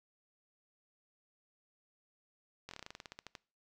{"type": "slowing click train", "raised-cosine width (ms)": 0.2, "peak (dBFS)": -28, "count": 15, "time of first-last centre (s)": [2.69, 3.352], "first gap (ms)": 22, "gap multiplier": 1.11, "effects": ["noise-tail reverb RT60 0.4 s tail -23 dB re dry"]}